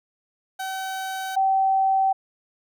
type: tone pair in turn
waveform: 30% pulse / sine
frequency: 763 / 771 Hz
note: G5 / G5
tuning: -47 / -29 cents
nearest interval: unison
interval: 18 cents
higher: second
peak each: -25 / -17 dBFS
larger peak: second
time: 0.59-1.36 / 1.36-2.13 s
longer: neither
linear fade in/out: 10 ms
effects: none